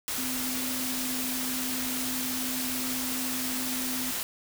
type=tone in noise; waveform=sine; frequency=255.1 Hz; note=C4; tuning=44 cents flat; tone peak=-34 dBFS; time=0.18-4.11 s; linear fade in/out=0 ms; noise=white; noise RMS=-32 dBFS; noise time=0.08-4.23 s; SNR=-5 dB; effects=none